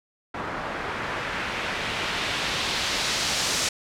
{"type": "noise with low-pass filter sweep", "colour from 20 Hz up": "white", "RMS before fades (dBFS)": -28, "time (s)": [0.34, 3.69], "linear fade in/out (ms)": 5, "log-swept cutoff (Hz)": [1200, 6400], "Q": 1.1, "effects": []}